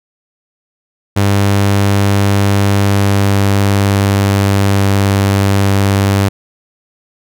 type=tone with pitch glide; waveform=sawtooth; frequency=100 to 98.79 Hz; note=G2 to G2; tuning=+35 to +14 cents; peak=-5 dBFS; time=1.16-6.29 s; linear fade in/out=10 ms; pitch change=-21 cents; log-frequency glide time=2.78-5.24 s; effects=none